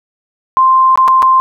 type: tone with dropouts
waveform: sine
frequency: 1046.5 Hz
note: C6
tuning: in tune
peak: -5 dBFS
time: 0.57-1.4 s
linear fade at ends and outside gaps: 0 ms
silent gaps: 0.957-0.975 / 1.078-1.082 / 1.222-1.228 s
effects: none